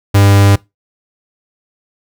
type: tone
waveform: 45% pulse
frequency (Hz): 99.9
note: G2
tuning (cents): +33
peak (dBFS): -5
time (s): 0.14-0.56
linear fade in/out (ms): 10
effects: noise-tail reverb RT60 0.2 s tail -22 dB re dry